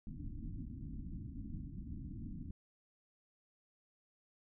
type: low-pass noise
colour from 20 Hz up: pink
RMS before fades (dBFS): -45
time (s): 0.07-2.51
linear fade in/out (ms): 2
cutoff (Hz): 310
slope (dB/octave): 96
effects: none